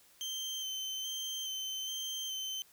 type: tone with vibrato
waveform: 30% pulse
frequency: 3111 Hz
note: G7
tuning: 14 cents flat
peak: -34 dBFS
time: 0.21-2.62 s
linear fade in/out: 0 ms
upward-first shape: square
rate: 1.2 Hz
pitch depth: 15 cents each way
effects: white hiss -63 dBFS RMS until 2.72 s